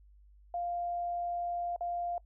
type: tone with dropouts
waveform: sine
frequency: 698 Hz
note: F5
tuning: 1 cent flat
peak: -32 dBFS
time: 0.54-2.18 s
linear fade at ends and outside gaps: 2 ms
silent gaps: 1.762-1.808 s
effects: noise-tail reverb RT60 0.1 s tail -23 dB re dry + added 50 Hz sine -56 dBFS peak until 2.25 s